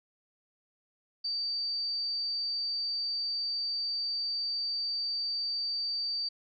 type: tone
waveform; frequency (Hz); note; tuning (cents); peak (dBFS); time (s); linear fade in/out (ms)
sine; 4627; D8; -27; -30; 1.24-6.29; 10
effects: none